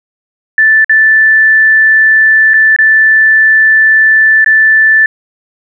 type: tone with dropouts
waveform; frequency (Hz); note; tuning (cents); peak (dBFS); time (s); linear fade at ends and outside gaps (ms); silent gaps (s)
sine; 1759; A6; -1; -3; 0.58-5.06; 2; 0.845-0.895 / 2.536-2.54 / 2.763-2.787 / 4.445-4.461
effects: none